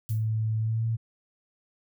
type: noise with exponential decay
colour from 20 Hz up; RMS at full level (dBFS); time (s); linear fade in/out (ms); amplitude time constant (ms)
violet; -39; 0.09-0.29; 0; 42
type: tone with pitch glide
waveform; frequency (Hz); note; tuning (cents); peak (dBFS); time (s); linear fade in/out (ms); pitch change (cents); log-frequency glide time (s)
sine; 110 to 113.49; A2 to A#2; 0 to -46; -24; 0.09-0.97; 20; +54; 0.59-0.84
effects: none